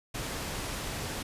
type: low-pass noise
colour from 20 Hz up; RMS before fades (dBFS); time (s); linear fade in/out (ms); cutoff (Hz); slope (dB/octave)
pink; -36; 0.14-1.23; 10; 12000; 12
effects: resampled to 32000 Hz